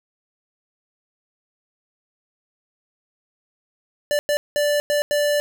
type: tone bursts at uneven times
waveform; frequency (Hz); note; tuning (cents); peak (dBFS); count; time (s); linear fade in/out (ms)
square; 586; D5; -4; -18; 5; 4.11-4.19 / 4.29-4.37 / 4.56-4.8 / 4.9-5.02 / 5.11-5.4; 0
effects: none